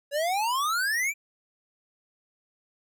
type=exponential sweep; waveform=square; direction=up; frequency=554.4 to 2400 Hz; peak=-25 dBFS; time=0.11-1.14 s; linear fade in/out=50 ms; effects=none